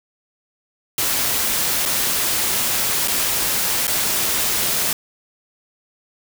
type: noise with dropouts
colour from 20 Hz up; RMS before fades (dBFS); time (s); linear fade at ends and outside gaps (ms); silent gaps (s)
white; -20; 0.98-4.93; 2; 1.854-1.858 / 3.076-3.081 / 3.87-3.878
effects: none